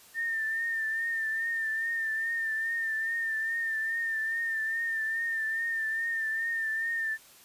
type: tone with vibrato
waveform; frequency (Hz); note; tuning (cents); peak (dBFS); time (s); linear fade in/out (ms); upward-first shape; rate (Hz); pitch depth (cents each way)
sine; 1804; A6; +43; -28; 0.14-7.18; 50; triangle; 2.4; 46
effects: white hiss -55 dBFS RMS until 7.44 s + resampled to 32000 Hz